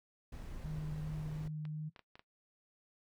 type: noise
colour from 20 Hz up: brown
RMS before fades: -46 dBFS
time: 0.32-1.48 s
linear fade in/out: 5 ms
type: tone with vibrato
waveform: sine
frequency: 153.4 Hz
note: D#3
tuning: 24 cents flat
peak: -38 dBFS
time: 0.64-1.9 s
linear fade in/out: 20 ms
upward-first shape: sine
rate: 2.7 Hz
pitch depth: 9 cents each way
type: clicks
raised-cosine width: 0.3 ms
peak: -37 dBFS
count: 5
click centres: 1.653 / 1.962 / 1.993 / 2.155 / 2.194 s
effects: noise-tail reverb RT60 0.1 s tail -17 dB re dry